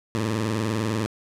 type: tone with vibrato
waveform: 15% pulse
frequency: 108.7 Hz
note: A2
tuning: 21 cents flat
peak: -17 dBFS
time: 0.15-1.06 s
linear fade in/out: 0 ms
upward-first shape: sine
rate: 20 Hz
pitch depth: 140 cents each way
effects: low-pass 10000 Hz 12 dB/octave